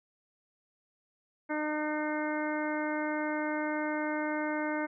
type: harmonic tone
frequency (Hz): 303.6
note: D#4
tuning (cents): -42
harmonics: 1 / 2 / 3 / 4 / 5 / 6 / 7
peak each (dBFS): -33 / -36 / -38 / -44 / -39 / -44 / -41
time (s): 1.49-4.87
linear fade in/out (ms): 20
effects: none